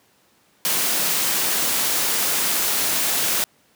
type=noise; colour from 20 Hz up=white; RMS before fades=-21 dBFS; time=0.65-3.44 s; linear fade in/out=0 ms; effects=pink hiss -59 dBFS RMS until 3.75 s + high-pass 150 Hz 12 dB/octave